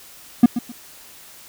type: tone with echo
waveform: triangle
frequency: 240 Hz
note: B3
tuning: 49 cents flat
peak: -3 dBFS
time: 0.43-0.46 s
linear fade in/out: 5 ms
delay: 130 ms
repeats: 2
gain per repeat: -13 dB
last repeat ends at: 0.72 s
effects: white hiss -44 dBFS RMS until 1.48 s